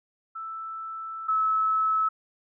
sine tone pair in turn, 1321 / 1299.1 Hz, E6 / E6, +3 / -26 cents, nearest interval unison, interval 29 cents, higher first, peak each -33 / -21 dBFS, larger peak second, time 0.35-1.28 / 1.28-2.09 s, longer first, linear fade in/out 10 ms, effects none

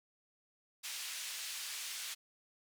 pink band-pass noise, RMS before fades -43 dBFS, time 0.83-2.15 s, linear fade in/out 20 ms, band 2600 to 11000 Hz, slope 12 dB/octave, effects none

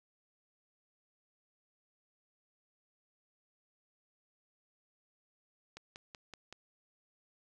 click train, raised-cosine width 0.2 ms, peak -30 dBFS, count 5, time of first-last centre 5.77-6.526 s, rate 5.29 Hz, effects none

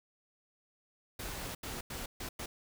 pink noise bursts at uneven times, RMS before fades -41 dBFS, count 5, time 1.19-1.55 / 1.63-1.81 / 1.9-2.06 / 2.2-2.29 / 2.39-2.46 s, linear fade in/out 5 ms, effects none

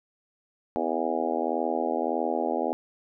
harmonic tone with a mistuned harmonic, 81.7 Hz, E2, 15 cents flat, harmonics 3 / 4 / 5 / 6 / 7 / 8 / 9 / 10, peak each -33 / -33 / -33 / -33 / -33 / -33 / -33 / -33 dBFS, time 0.76-2.73 s, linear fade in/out 0 ms, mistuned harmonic 3, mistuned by +48 cents, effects none

